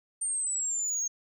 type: exponential sweep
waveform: sine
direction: down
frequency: 8870 to 6440 Hz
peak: -26 dBFS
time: 0.21-1.08 s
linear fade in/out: 10 ms
effects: tanh soft clip ceiling -26 dBFS